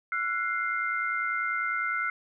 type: tone cluster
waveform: sine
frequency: 1350 / 1460 / 2101 Hz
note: E6 / F#6 / C7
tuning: +41 / -24 / +7 cents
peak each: -31 dBFS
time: 0.12-2.1 s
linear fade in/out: 2 ms
effects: none